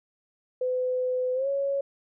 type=tone with pitch glide; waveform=sine; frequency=506 to 555 Hz; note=B4 to C#5; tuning=+42 to +2 cents; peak=-24 dBFS; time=0.61-1.81 s; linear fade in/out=5 ms; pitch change=+160 cents; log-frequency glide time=1.34-1.48 s; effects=none